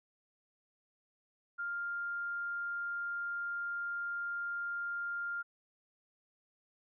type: tone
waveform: sine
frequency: 1400 Hz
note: F6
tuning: 4 cents sharp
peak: -35 dBFS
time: 1.58-5.43 s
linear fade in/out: 20 ms
effects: none